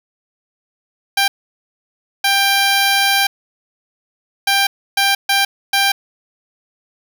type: tone bursts at uneven times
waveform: 10% pulse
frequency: 791 Hz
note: G5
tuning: 15 cents sharp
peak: -4 dBFS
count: 6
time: 1.17-1.28 / 2.24-3.27 / 4.47-4.67 / 4.97-5.15 / 5.29-5.45 / 5.73-5.92 s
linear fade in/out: 5 ms
effects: none